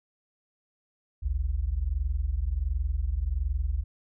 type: tone pair together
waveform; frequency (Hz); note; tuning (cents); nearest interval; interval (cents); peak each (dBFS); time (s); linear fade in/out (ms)
sine; 51.62 / 73; G#1 / D2; -10 / -10; tritone; 600; -28; 1.22-3.84; 20
effects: none